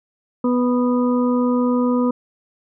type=harmonic tone; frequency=246.9 Hz; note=B3; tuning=in tune; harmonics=1 / 2 / 4 / 5; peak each=-16 / -22 / -28 / -30 dBFS; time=0.44-2.11 s; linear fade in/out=5 ms; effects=none